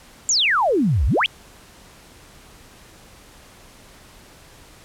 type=exponential two-way sweep; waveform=sine; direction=down then up; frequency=7500 to 55.1 to 3463 Hz; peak=-15 dBFS; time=0.29-1.26 s; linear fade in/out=0 ms; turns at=1.06 s; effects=pink hiss -47 dBFS RMS until 4.84 s + low-pass 12000 Hz 12 dB/octave